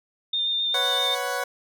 sine tone with vibrato, 3624 Hz, A#7, 50 cents flat, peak -22 dBFS, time 0.33-1.15 s, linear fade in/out 5 ms, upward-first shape sine, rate 7.6 Hz, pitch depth 14 cents each way
20% pulse chord, B suspended second, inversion none, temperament equal, 493.9 / 554.4 / 740 Hz, B4 / C#5 / F#5, 0 / 0 / 0 cents, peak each -26 / -25 / -25 dBFS, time 0.74-1.44 s, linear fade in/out 5 ms
effects none

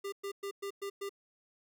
square tone bursts, 398.4 Hz, G4, 28 cents sharp, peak -37 dBFS, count 6, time 0.04-1.094 s, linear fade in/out 10 ms, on 84 ms, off 110 ms, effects none

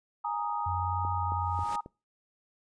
sine chord, Ab suspended second, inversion none, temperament equal, 830.6 / 932.3 / 1244.5 Hz, Ab5 / Bb5 / Eb6, 0 / 0 / 0 cents, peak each -34 / -33 / -35 dBFS, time 0.24-1.81 s, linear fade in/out 10 ms
sine tone with pitch glide, 90.1 to 88.35 Hz, F#2 to F2, -45 to +21 cents, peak -32 dBFS, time 0.66-1.64 s, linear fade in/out 5 ms, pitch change -34 cents, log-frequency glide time 1.09-1.44 s
click train, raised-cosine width 2 ms, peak -30 dBFS, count 4, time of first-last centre 1.05-1.861 s, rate 3.7 Hz
pink noise with exponential growth, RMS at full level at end -40 dBFS, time 1.35-1.76 s, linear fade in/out 5 ms, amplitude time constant 87 ms
effects noise-tail reverb RT60 0.3 s tail -25 dB re dry + resampled to 22050 Hz

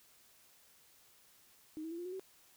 sine tone with pitch steps, 311.1 / 323.7 / 336.9 / 350.6 / 364.9 / 379.7 Hz, D#4 / E4 / E4 / F4 / F#4 / F#4, 0 / -31 / +38 / +7 / -24 / +45 cents, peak -40 dBFS, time 1.77-2.196 s, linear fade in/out 0 ms, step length 71 ms, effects white hiss -65 dBFS RMS until 2.56 s

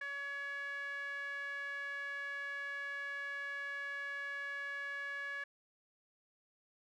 sawtooth tone with band-pass filter, 564 Hz, C#5, 30 cents sharp, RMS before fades -42 dBFS, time 0.01-5.44 s, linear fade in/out 5 ms, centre 1800 Hz, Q 8.4, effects none

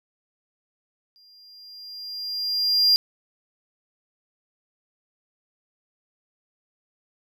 triangle tone with exponential growth, 4800 Hz, D8, 37 cents sharp, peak -12 dBFS, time 1.16-2.96 s, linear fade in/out 0 ms, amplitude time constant 390 ms, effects none

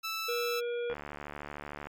15% pulse tone, 1318.5 Hz, E6, in tune, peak -27 dBFS, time 0.03-0.61 s, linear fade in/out 20 ms
harmonic tone, 477.9 Hz, A#4, 43 cents sharp, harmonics 1 / 3 / 5 / 7, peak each -31 / -44 / -47 / -50 dBFS, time 0.28-0.94 s, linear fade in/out 10 ms
click train, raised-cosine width 0.5 ms, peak -25 dBFS, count 72, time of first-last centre 0.9-1.87 s, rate 73.2 Hz
effects MP3 96 kbps

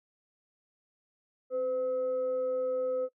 sine tone with frequency modulation, 510 Hz, C5, 44 cents flat, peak -28 dBFS, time 1.5-3.09 s, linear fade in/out 50 ms, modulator 776 Hz, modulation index 0.22, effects noise-tail reverb RT60 0.1 s tail -20 dB re dry

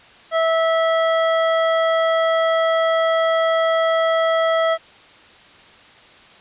harmonic tone, 653 Hz, E5, 17 cents flat, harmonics 1 / 2 / 3 / 5, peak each -16 / -22 / -26 / -30 dBFS, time 0.31-4.78 s, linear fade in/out 50 ms, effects white hiss -46 dBFS RMS until 6.4 s + resampled to 8000 Hz

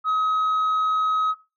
sine tone, 1271 Hz, D#6, 36 cents sharp, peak -16 dBFS, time 0.04-1.35 s, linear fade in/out 50 ms, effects noise-tail reverb RT60 0.3 s tail -18 dB re dry + tanh soft clip ceiling -18 dBFS

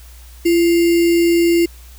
sine tone with sample-and-hold, 340 Hz, F4, 46 cents flat, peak -10 dBFS, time 0.45-1.66 s, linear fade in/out 10 ms, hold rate 2450 Hz, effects added 60 Hz sine -37 dBFS peak until 1.98 s + white hiss -46 dBFS RMS until 1.98 s

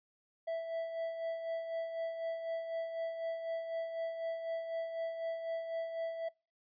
triangle tone with tremolo, 659.3 Hz, E5, in tune, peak -31 dBFS, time 0.47-6.29 s, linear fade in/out 10 ms, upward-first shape sine, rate 4 Hz, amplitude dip 50%, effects noise-tail reverb RT60 0.3 s tail -26 dB re dry + resampled to 11025 Hz

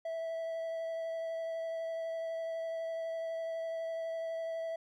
triangle tone with vibrato, 656 Hz, E5, 9 cents flat, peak -33 dBFS, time 0.05-4.76 s, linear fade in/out 5 ms, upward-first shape triangle, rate 12 Hz, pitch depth 12 cents each way, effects none

